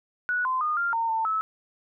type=tone with pitch steps; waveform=sine; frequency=1470 / 1031 / 1224 / 1394 / 915 / 895 / 1300 Hz; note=F#6 / C6 / D#6 / F6 / A#5 / A5 / E6; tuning=-12 / -26 / -29 / -4 / -32 / +29 / -24 cents; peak=-23 dBFS; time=0.29-1.41 s; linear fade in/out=0 ms; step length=160 ms; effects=none